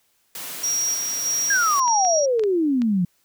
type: high-pass noise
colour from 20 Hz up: white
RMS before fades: -33 dBFS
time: 0.35-1.8 s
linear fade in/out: 2 ms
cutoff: 140 Hz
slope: 24 dB/octave
type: tone with tremolo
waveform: sine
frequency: 5680 Hz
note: F8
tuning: 28 cents sharp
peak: -20 dBFS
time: 0.63-2.26 s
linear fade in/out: 10 ms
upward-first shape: square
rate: 1.6 Hz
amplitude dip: 35%
type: exponential sweep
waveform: sine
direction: down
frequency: 1666 to 170 Hz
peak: -17 dBFS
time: 1.5-3.05 s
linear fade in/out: 5 ms
type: clicks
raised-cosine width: 0.2 ms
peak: -19 dBFS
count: 5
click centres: 1.879 / 2.05 / 2.395 / 2.437 / 2.819 s
effects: white hiss -65 dBFS RMS until 3.24 s